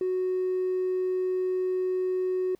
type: tone with hard clipping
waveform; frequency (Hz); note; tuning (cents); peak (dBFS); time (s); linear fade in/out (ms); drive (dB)
sine; 369.4; F#4; -3; -25; 0.01-2.55; 2; 1
effects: pink hiss -68 dBFS RMS until 2.59 s